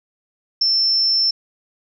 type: tone with ADSR envelope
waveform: sine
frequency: 5350 Hz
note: E8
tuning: 25 cents sharp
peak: -11 dBFS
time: 0.61-1.31 s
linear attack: 8 ms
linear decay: 11 ms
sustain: -3 dB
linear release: 7 ms
effects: none